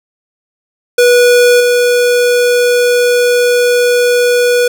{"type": "tone with level steps", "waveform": "square", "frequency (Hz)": 487.5, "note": "B4", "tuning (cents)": -23, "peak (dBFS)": [-5, -8], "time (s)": [0.98, 4.68], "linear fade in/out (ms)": 5, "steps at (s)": 1.6, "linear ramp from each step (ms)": 5, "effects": []}